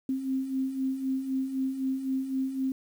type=beating tone pair; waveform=sine; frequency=261.6 / 265.5 Hz; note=C4 / C4; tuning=0 / +25 cents; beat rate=3.9 Hz; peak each=-35 / -28 dBFS; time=0.09-2.72 s; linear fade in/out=2 ms; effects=9-bit